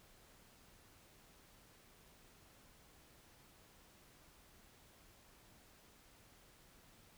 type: silence
effects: pink hiss -65 dBFS RMS until 7.17 s